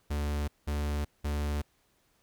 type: tone bursts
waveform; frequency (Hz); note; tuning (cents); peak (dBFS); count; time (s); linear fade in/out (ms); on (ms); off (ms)
45% pulse; 73.42; D2; 0; -29; 3; 0.1-1.62; 10; 380; 190
effects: pink hiss -70 dBFS RMS until 2.22 s